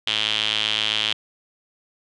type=tone with band-pass filter; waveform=sawtooth; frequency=107.7 Hz; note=A2; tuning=37 cents flat; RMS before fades=-23 dBFS; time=0.07-1.13 s; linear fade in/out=5 ms; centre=3200 Hz; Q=6.3; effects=resampled to 24000 Hz